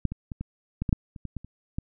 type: clicks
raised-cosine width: 5 ms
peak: -11 / -20 / -22 / -20 / -15 / -14 / -7 / -28 / -22 / -21 / -30 / -17 dBFS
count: 12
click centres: 0.053 / 0.12 / 0.318 / 0.41 / 0.82 / 0.892 / 0.928 / 1.162 / 1.253 / 1.367 / 1.446 / 1.785 s
effects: none